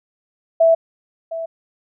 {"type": "tone with echo", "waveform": "sine", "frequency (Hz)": 658, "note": "E5", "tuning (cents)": -3, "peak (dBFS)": -9, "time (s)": [0.6, 0.75], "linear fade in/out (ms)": 10, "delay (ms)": 710, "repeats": 1, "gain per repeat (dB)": -14, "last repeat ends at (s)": 1.46, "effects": []}